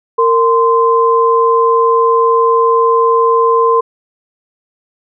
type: tone pair together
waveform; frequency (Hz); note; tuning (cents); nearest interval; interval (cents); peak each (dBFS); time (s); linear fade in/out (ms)
sine; 460 / 1036.3; A#4 / C6; -23 / -17; octave + major second; 1406; -10; 0.18-3.81; 10
effects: none